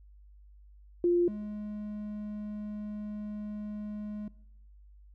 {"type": "tone pair in turn", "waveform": ["sine", "triangle"], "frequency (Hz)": [349.2, 209.8], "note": ["F4", "G#3"], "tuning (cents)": [0, 18], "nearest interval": "major sixth", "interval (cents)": 882, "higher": "first", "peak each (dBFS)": [-22, -33], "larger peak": "first", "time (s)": [[1.04, 1.28], [1.28, 4.28]], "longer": "second", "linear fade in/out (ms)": 2, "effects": ["noise-tail reverb RT60 0.9 s tail -22 dB re dry", "added 50 Hz sine -52 dBFS peak until 5.14 s"]}